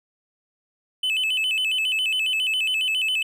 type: tone with vibrato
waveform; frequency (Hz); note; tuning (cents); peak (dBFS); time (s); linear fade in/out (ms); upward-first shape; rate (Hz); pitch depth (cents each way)
triangle; 2809; F7; +9; -19; 1.03-3.23; 5; square; 7.3; 130
effects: none